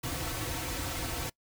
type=noise with comb filter; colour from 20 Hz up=pink; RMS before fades=-35 dBFS; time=0.03-1.3 s; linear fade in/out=10 ms; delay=4.9 ms; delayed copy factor=-0.95; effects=noise-tail reverb RT60 0.1 s tail -23 dB re dry